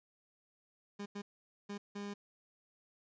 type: tone bursts at uneven times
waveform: 30% pulse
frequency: 203 Hz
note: G#3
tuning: 39 cents flat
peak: -38 dBFS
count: 4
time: 0.99-1.06 / 1.15-1.22 / 1.69-1.78 / 1.95-2.14 s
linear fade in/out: 10 ms
effects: resampled to 16000 Hz + 12-bit